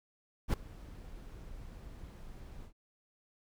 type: noise with ADSR envelope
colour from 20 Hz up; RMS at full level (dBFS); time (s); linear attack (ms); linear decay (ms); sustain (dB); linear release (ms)
brown; -25; 0.48-2.73; 57; 4; -23; 91
effects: none